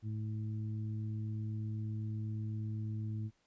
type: harmonic tone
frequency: 108 Hz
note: A2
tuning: 32 cents flat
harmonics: 1 / 2 / 3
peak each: -36 / -45 / -51 dBFS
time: 0.02-3.31 s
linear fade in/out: 50 ms
effects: pink hiss -75 dBFS RMS until 3.46 s + resampled to 16000 Hz